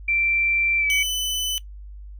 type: tone with pitch glide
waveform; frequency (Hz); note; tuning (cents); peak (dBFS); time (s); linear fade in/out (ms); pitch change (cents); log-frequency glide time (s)
sine; 2349 to 2270; D7 to C#7; 0 to +41; -19; 0.08-1.03; 5; -59; 0.78-0.92
type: tone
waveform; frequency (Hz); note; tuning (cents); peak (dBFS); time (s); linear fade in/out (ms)
sawtooth; 3008; F#7; +28; -19; 0.9-1.58; 0
effects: noise-tail reverb RT60 0.1 s tail -18 dB re dry + added 50 Hz sine -36 dBFS peak until 2.19 s